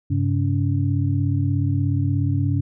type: tone cluster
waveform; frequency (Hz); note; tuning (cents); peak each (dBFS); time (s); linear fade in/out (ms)
sine; 98.1 / 134.9 / 284; G2 / C#3 / C#4; +2 / -47 / +42; -20 / -22 / -26; 0.1-2.61; 10
effects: none